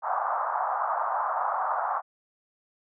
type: band-pass noise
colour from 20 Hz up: pink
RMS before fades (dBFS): -28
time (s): 0.02-2.02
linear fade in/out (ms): 50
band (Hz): 690 to 1300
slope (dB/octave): 48
effects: none